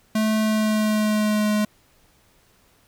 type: tone with pitch glide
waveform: square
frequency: 217.1 to 210.9 Hz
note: A3 to G#3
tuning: -23 to +27 cents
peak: -19 dBFS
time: 0.15-1.65 s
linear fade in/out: 5 ms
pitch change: -50 cents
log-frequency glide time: 0.4-1.51 s
effects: pink hiss -59 dBFS RMS until 2.87 s